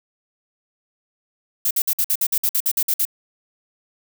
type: noise bursts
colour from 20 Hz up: violet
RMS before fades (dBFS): -19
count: 13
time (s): 1.65-3.052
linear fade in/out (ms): 5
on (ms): 58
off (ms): 54
effects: none